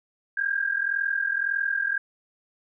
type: tone pair together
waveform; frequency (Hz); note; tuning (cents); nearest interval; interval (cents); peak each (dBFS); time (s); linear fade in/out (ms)
sine; 1587 / 1628.8; G6 / G#6; +21 / -34; unison; 45; -26; 0.37-1.98; 5
effects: none

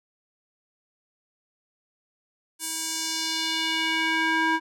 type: tone with band-pass filter sweep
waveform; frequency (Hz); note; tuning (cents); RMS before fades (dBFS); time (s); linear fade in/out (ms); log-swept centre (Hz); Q
square; 322.5; E4; -38; -26; 2.59-4.6; 50; 9500 to 1300; 1.6
effects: none

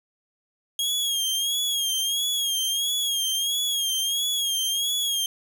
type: tone with vibrato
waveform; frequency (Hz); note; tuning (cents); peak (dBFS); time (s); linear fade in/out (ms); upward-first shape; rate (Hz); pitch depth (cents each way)
sawtooth; 3266; G#7; -30; -20; 0.79-5.26; 2; sine; 1.5; 68
effects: none

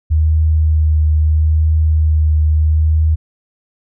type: tone with vibrato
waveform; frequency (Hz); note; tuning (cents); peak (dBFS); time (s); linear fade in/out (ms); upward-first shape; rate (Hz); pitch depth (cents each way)
sine; 77.78; D#2; 0; -9; 0.1-3.16; 20; triangle; 0.76; 20
effects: none

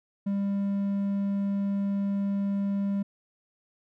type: tone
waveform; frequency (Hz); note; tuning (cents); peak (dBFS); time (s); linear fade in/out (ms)
triangle; 199.1; G3; +27; -23; 0.26-3.03; 10
effects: none

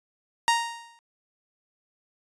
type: tone with exponential decay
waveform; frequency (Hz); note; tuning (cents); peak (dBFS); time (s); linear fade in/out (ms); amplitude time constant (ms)
sawtooth; 932; A#5; -1; -13; 0.48-0.99; 0; 110
effects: resampled to 22050 Hz

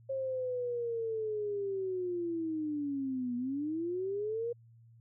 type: linear two-way sweep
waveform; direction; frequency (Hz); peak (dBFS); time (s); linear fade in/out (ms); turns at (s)
sine; down then up; 540 to 240.1 to 479.3; -32; 0.09-4.53; 10; 3.36
effects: added 115 Hz sine -56 dBFS peak until 5 s

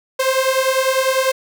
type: beating tone pair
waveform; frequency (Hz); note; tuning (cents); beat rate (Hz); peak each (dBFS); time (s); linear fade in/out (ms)
sawtooth; 521 / 531; C5 / C5; -7 / +25; 10; -14; 0.19-1.32; 10
effects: none

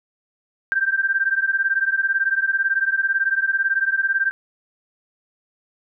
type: beating tone pair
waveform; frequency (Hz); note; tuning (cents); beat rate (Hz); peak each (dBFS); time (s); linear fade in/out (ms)
sine; 1568 / 1586; G6 / G6; 0 / +20; 18; -20 / -21; 0.72-4.31; 0
effects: none

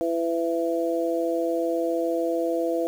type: harmonic tone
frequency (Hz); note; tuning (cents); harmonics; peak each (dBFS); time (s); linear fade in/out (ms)
167.1; E3; +24; 2 / 3 / 4; -26 / -26 / -28; 0.01-2.87; 0
effects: 8-bit

